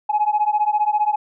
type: beating tone pair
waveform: sine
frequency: 835 / 850 Hz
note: G#5 / G#5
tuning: +9 / +40 cents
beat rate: 15 Hz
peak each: -18 dBFS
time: 0.09-1.16 s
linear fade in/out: 10 ms
effects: tanh soft clip ceiling -10 dBFS